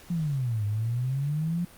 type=exponential two-way sweep; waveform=sine; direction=down then up; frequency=177.9 to 101.8 to 177.9 Hz; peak=-25 dBFS; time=0.1-1.65 s; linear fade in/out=5 ms; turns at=0.65 s; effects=pink hiss -51 dBFS RMS until 1.77 s + Opus 48 kbps